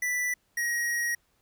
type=tone pair in turn; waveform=square; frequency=1975.5 / 1892.4 Hz; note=B6 / A#6; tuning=0 / +26 cents; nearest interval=minor second; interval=74 cents; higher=first; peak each=-27 dBFS; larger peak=neither; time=0.02-0.34 / 0.57-1.15 s; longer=second; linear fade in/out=5 ms; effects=pink hiss -70 dBFS RMS until 1.41 s